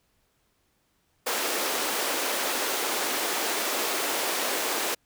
pink high-pass noise, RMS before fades -28 dBFS, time 1.26-4.95 s, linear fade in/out 10 ms, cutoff 330 Hz, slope 24 dB/octave, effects pink hiss -70 dBFS RMS until 5.05 s

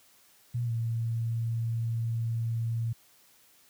sine tone with pitch glide, 120 to 114.91 Hz, B2 to A#2, -49 to -24 cents, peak -27 dBFS, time 0.54-2.93 s, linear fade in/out 10 ms, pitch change -75 cents, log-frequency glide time 0.65-0.71 s, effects white hiss -61 dBFS RMS until 3.69 s + high-pass 60 Hz 12 dB/octave

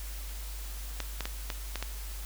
clicks, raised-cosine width 0.2 ms, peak -16 dBFS, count 6, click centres 1.003 / 1.207 / 1.255 / 1.502 / 1.757 / 1.826 s, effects added 50 Hz sine -37 dBFS peak until 2.25 s + white hiss -46 dBFS RMS until 2.25 s

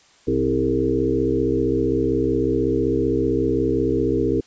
harmonic tone with a mistuned harmonic, 65.41 Hz, C2, in tune, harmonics 1 / 2 / 4 / 5 / 6 / 7, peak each -29 / -28 / -24 / -23 / -23 / -24 dBFS, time 0.27-4.41 s, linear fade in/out 10 ms, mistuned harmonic 6, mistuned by +42 cents, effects white hiss -54 dBFS RMS until 4.46 s + resampled to 16000 Hz

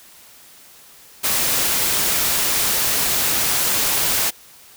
white noise, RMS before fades -19 dBFS, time 1.23-4.31 s, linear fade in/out 20 ms, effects white hiss -46 dBFS RMS until 4.76 s

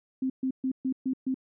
sine tone bursts, 261.6 Hz, C4, in tune, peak -25 dBFS, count 6, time 0.22-1.344 s, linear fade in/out 5 ms, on 79 ms, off 130 ms, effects none

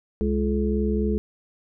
harmonic tone with a mistuned harmonic, 69 Hz, C#2, 7 cents flat, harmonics 1 / 3 / 5 / 6, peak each -25 / -24 / -30 / -27 dBFS, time 0.21-1.18 s, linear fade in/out 0 ms, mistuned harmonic 6, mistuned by +62 cents, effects none

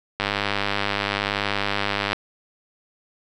click train, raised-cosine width 0.3 ms, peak -6 dBFS, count 196, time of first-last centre 0.2-2.131 s, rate 101 Hz, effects none

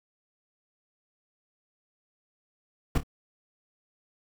brown noise with echo, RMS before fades -22 dBFS, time 2.95-2.98 s, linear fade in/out 5 ms, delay 27 ms, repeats 2, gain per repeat -11 dB, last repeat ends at 3.034 s, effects none

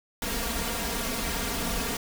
pink noise with comb filter, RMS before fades -30 dBFS, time 0.22-1.97 s, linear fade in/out 2 ms, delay 4.3 ms, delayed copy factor +0.8, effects none

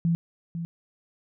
sine tone with echo, 168 Hz, E3, 33 cents sharp, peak -20 dBFS, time 0.05-0.15 s, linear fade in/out 0 ms, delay 500 ms, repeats 1, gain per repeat -9 dB, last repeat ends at 0.65 s, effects none

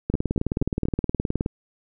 two click trains, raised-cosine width 3 ms, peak -10 / -11 dBFS, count 27 / 4, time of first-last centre 0.1-1.461 / 0.14-0.854 s, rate 19.1 / 4.2 Hz, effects none

